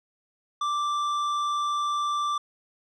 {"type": "tone with tanh clipping", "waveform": "triangle", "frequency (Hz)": 1174.7, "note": "D6", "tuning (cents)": 0, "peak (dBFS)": -26, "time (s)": [0.61, 2.38], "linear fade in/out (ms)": 5, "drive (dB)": 14, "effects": []}